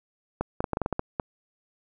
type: clicks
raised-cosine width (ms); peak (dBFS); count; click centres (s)
1; -12; 10; 0.41 / 0.605 / 0.642 / 0.733 / 0.771 / 0.817 / 0.861 / 0.927 / 0.994 / 1.198
effects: none